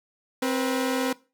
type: tone pair together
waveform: sawtooth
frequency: 262.6 / 485.5 Hz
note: C4 / B4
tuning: +6 / -30 cents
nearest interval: major seventh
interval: 1064 cents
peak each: -21 / -25 dBFS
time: 0.42-1.13 s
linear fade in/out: 5 ms
effects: noise-tail reverb RT60 0.3 s tail -20 dB re dry